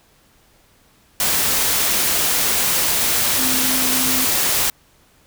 sine tone in noise, 257.7 Hz, C4, 26 cents flat, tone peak -25 dBFS, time 3.39-4.25 s, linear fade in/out 2 ms, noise white, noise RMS -18 dBFS, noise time 1.2-4.7 s, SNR -10 dB, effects pink hiss -55 dBFS RMS until 5.26 s

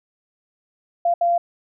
sine tone bursts at uneven times, 690 Hz, F5, 21 cents flat, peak -15 dBFS, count 2, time 1.05-1.14 / 1.21-1.38 s, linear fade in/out 5 ms, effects none

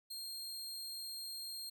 sawtooth tone, 4214 Hz, C8, 12 cents sharp, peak -40 dBFS, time 0.1-1.7 s, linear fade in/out 10 ms, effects none

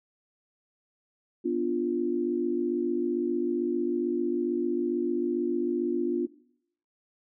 sine chord, B diminished, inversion none, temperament equal, 246.9 / 293.7 / 349.2 Hz, B3 / D4 / F4, 0 / 0 / 0 cents, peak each -31 / -31 / -27 dBFS, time 1.44-6.27 s, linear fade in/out 20 ms, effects noise-tail reverb RT60 0.7 s tail -20 dB re dry

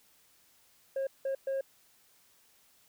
sine tone bursts at uneven times, 540 Hz, C#5, 45 cents flat, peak -27 dBFS, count 3, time 0.96-1.07 / 1.25-1.35 / 1.47-1.61 s, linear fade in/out 5 ms, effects tanh soft clip ceiling -29 dBFS + white hiss -65 dBFS RMS until 2.88 s

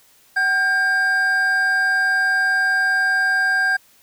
triangle tone pair together, 755.1 / 1600 Hz, F#5 / G6, +35 / +35 cents, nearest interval octave + minor second, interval 1300 cents, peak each -24 / -14 dBFS, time 0.36-3.77 s, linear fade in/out 10 ms, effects white hiss -54 dBFS RMS until 4.02 s

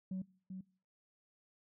sine tone with echo, 187.3 Hz, F#3, 21 cents sharp, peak -35 dBFS, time 0.11-0.22 s, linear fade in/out 5 ms, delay 390 ms, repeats 1, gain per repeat -7 dB, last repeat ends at 0.61 s, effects noise-tail reverb RT60 0.5 s tail -24 dB re dry + tanh soft clip ceiling -35 dBFS

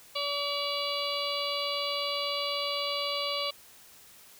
harmonic tone with a mistuned harmonic, 572 Hz, D5, 46 cents flat, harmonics 1 / 2 / 4 / 5 / 6 / 7 / 8, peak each -35 / -36 / -39 / -36 / -38 / -37 / -38 dBFS, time 0.15-3.51 s, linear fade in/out 10 ms, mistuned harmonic 8, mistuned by +21 cents, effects white hiss -54 dBFS RMS until 4.39 s

